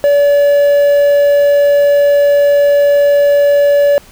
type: tone with quantisation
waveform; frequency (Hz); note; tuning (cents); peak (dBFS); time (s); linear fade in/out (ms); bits
triangle; 573; D5; -43; -4; 0.04-3.98; 0; 5
effects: pink hiss -41 dBFS RMS until 4.11 s